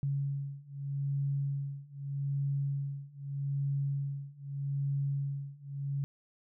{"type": "beating tone pair", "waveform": "sine", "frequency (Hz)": [139.3, 140.11], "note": ["C#3", "C#3"], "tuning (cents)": [9, 19], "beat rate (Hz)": 0.81, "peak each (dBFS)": [-35, -34], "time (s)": [0.03, 6.04], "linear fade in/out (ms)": 0, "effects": []}